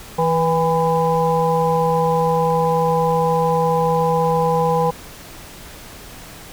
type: harmonic tone with a mistuned harmonic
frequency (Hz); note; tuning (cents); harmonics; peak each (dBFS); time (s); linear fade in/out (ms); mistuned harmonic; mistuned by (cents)
163.4; E3; -15; 1 / 3 / 5 / 6; -21 / -18 / -20 / -22; 0.18-4.91; 10; 6; +40
effects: pink hiss -38 dBFS RMS until 6.52 s